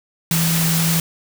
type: tone in noise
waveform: sine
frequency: 164.81 Hz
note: E3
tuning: in tune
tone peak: -17 dBFS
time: 0.31-1 s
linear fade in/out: 2 ms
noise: white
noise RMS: -21 dBFS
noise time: 0.31-1 s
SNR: +1 dB
effects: none